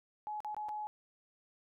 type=tone with dropouts; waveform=sine; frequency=846 Hz; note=G#5; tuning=32 cents sharp; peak=-37 dBFS; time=0.27-0.87 s; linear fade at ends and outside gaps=0 ms; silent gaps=0.404-0.447 / 0.546-0.566 / 0.686-0.691 s; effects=none